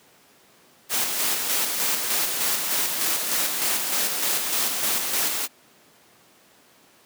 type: noise with tremolo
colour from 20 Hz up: white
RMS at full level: -23 dBFS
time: 0.89-5.48 s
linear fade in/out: 50 ms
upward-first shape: square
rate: 3.3 Hz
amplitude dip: 35%
effects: pink hiss -55 dBFS RMS until 7.05 s + high-pass 200 Hz 12 dB/octave